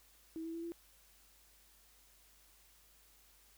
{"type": "tone with pitch steps", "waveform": "sine", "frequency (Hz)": [323.7, 328.6, 333.6, 338.6], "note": ["E4", "E4", "E4", "E4"], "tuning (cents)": [-31, -5, 21, 46], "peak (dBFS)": -40, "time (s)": [0.36, 0.72], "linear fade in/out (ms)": 0, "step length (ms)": 90, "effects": ["added 50 Hz sine -70 dBFS peak until 3.57 s", "white hiss -66 dBFS RMS until 3.57 s"]}